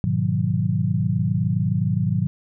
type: chord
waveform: sine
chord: G# minor seventh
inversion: none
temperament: equal with one note detuned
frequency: 103.83 / 123.47 / 155.56 / 182.98 Hz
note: G#2 / B2 / D#3 / F#3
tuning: 0 / 0 / 0 / -19 cents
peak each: -24 dBFS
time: 0.04-2.27 s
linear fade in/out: 0 ms
effects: none